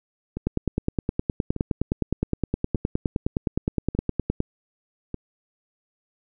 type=two click trains; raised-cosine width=3 ms; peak=-16 / -9 dBFS; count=5 / 39; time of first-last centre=0.37-5.143 / 0.47-4.404 s; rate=0.838 / 9.66 Hz; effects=none